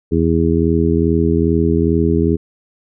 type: harmonic tone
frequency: 82.41 Hz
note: E2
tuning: in tune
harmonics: 1 / 2 / 3 / 4 / 5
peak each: -18 / -18 / -18 / -18 / -18 dBFS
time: 0.11-2.37 s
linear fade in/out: 20 ms
effects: none